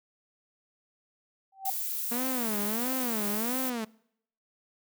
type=tone with exponential growth; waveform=sine; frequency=774 Hz; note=G5; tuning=22 cents flat; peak=-25 dBFS; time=1.52-1.7 s; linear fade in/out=5 ms; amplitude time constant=38 ms
type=noise; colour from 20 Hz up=violet; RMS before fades=-33 dBFS; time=1.65-3.7 s; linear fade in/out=5 ms
type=tone with vibrato; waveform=sawtooth; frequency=231 Hz; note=A#3; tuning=16 cents flat; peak=-27 dBFS; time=2.11-3.85 s; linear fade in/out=10 ms; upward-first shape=sine; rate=1.5 Hz; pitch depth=210 cents each way
effects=noise-tail reverb RT60 0.7 s tail -24 dB re dry